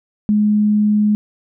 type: tone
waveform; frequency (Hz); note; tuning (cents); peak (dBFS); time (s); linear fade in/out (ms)
sine; 210; G#3; +19; -11; 0.29-1.15; 0
effects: none